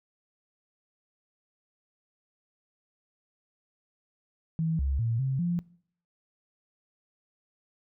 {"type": "tone with pitch steps", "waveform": "sine", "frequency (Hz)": [162, 68.2, 115, 133.2, 173.7], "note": ["E3", "C#2", "A#2", "C3", "F3"], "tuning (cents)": [-30, -28, -23, 31, -9], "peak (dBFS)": -25, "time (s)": [4.59, 5.59], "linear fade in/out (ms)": 0, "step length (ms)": 200, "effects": ["noise-tail reverb RT60 0.6 s tail -23 dB re dry"]}